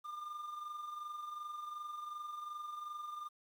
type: tone with amplitude modulation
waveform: triangle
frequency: 1203 Hz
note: D6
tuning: 41 cents sharp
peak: -38 dBFS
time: 0.04-3.29 s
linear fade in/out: 20 ms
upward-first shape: sine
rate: 22.7 Hz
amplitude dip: 50%
effects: 11-bit